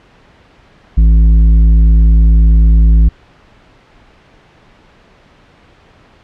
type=tone with tanh clipping; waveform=triangle; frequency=54.6 Hz; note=A1; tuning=13 cents flat; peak=-5 dBFS; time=0.97-3.09 s; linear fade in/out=10 ms; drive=12 dB; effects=pink hiss -45 dBFS RMS until 6.23 s + low-pass 3000 Hz 12 dB/octave